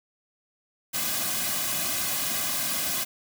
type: noise with comb filter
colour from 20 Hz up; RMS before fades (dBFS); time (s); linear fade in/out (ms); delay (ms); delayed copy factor
white; -28; 0.93-3.05; 20; 2.2; -0.8
effects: none